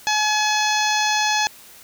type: harmonic tone with a mistuned harmonic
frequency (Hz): 850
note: G#5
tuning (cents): +40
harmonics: 1 / 2 / 3 / 4 / 5 / 6 / 7 / 8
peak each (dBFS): -21 / -24 / -26 / -27 / -28 / -29 / -29 / -30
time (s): 0.07-1.47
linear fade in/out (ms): 0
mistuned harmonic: 8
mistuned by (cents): -65
effects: white hiss -45 dBFS RMS until 1.83 s